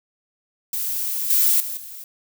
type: noise with level steps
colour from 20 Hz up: violet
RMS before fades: -25 / -17 / -29 / -37 dBFS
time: 0.73-2.04 s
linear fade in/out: 2 ms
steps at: 1.3 / 1.6 / 1.77 s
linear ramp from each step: 2 ms
effects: none